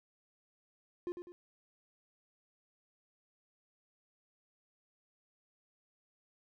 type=tone with echo; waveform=triangle; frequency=352 Hz; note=F4; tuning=14 cents sharp; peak=-33 dBFS; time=1.07-1.12 s; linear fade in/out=0 ms; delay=100 ms; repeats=2; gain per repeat=-7 dB; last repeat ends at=1.32 s; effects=none